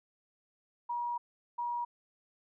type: tone bursts at uneven times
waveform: sine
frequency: 957 Hz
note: A#5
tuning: 45 cents sharp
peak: -32 dBFS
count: 2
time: 0.89-1.18 / 1.58-1.85 s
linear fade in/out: 10 ms
effects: none